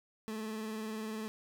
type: tone with vibrato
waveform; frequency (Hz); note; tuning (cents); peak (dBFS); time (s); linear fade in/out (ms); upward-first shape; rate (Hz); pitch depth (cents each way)
30% pulse; 218; A3; -16; -35; 0.28-1.28; 0; triangle; 20; 49
effects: none